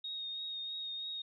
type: tone with vibrato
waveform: sine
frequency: 3729 Hz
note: A#7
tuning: in tune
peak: -38 dBFS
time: 0.04-1.22 s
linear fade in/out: 5 ms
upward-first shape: triangle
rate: 3.1 Hz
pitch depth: 23 cents each way
effects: none